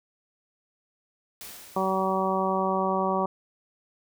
white noise with exponential decay, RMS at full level -40 dBFS, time 1.41-2.84 s, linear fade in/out 1 ms, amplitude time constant 310 ms
harmonic tone, 190.1 Hz, F#3, 47 cents sharp, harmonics 1 / 2 / 3 / 4 / 5 / 6, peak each -30 / -30 / -30 / -30 / -30 / -30 dBFS, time 1.76-3.26 s, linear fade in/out 5 ms
effects none

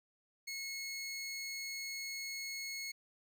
20% pulse tone, 2180 Hz, C#7, 29 cents flat, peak -35 dBFS, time 0.47-2.92 s, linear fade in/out 10 ms, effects none

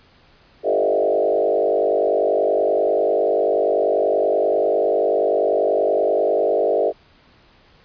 sine tone with frequency modulation, 530 Hz, C5, 22 cents sharp, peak -15 dBFS, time 0.63-6.93 s, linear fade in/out 50 ms, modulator 50.3 Hz, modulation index 3, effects pink hiss -53 dBFS RMS until 7.84 s + resampled to 11025 Hz

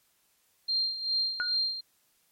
sine tone with tremolo, 4186 Hz, C8, in tune, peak -24 dBFS, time 0.68-1.81 s, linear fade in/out 10 ms, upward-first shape sine, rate 2.5 Hz, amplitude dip 70%
sine tone with exponential decay, 1454 Hz, F#6, 31 cents flat, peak -24 dBFS, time 1.4-1.58 s, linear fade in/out 0 ms, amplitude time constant 39 ms
effects white hiss -69 dBFS RMS until 2.31 s + MP3 64 kbps

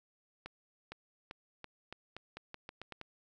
accelerating click train, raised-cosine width 0.3 ms, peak -28 dBFS, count 12, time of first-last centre 0.46-3.013 s, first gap 460 ms, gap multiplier 0.85, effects none

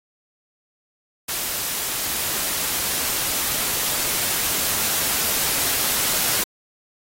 white noise with level ramp, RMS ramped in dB -25 to -21 dBFS, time 1.28-6.44 s, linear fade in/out 10 ms, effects AAC 48 kbps

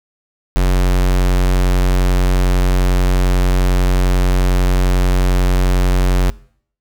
square tone, 45.61 Hz, F#1, 24 cents flat, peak -11 dBFS, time 0.56-6.3 s, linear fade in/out 0 ms, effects noise-tail reverb RT60 0.6 s tail -22 dB re dry

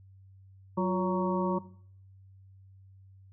harmonic tone with a mistuned harmonic, 186.4 Hz, F#3, 13 cents sharp, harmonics 1 / 2 / 3 / 5 / 6, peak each -28 / -32 / -35 / -33 / -37 dBFS, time 0.77-1.59 s, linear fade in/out 10 ms, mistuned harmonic 2, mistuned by -80 cents, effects noise-tail reverb RT60 0.6 s tail -18 dB re dry + added 96 Hz sine -52 dBFS peak until 3.32 s

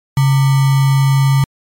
sine tone with sample-and-hold, 136.8 Hz, C#3, 23 cents flat, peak -8 dBFS, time 0.17-1.44 s, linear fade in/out 2 ms, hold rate 1050 Hz, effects MP3 64 kbps

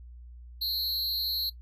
square tone with amplitude modulation, 4185 Hz, C8, in tune, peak -24 dBFS, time 0.61-1.5 s, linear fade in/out 10 ms, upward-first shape sine, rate 268 Hz, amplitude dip 95%, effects noise-tail reverb RT60 0.1 s tail -18 dB re dry + added 60 Hz sine -44 dBFS peak until 1.61 s

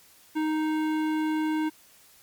sine tone with hard clipping, 311.1 Hz, D#4, in tune, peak -26 dBFS, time 0.35-1.7 s, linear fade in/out 20 ms, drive 15 dB, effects white hiss -56 dBFS RMS until 2.22 s + MP3 96 kbps

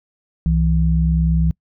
sine tone pair together, 64.89 / 163.5 Hz, C2 / E3, -14 / -14 cents, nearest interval octave + major third, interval 1600 cents, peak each -16 dBFS, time 0.46-1.51 s, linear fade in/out 0 ms, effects noise-tail reverb RT60 0.1 s tail -26 dB re dry

